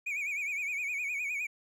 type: tone with vibrato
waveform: triangle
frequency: 2349 Hz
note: D7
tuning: in tune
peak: -30 dBFS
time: 0.06-1.47 s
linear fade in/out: 10 ms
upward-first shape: sine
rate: 9.7 Hz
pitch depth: 110 cents each way
effects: none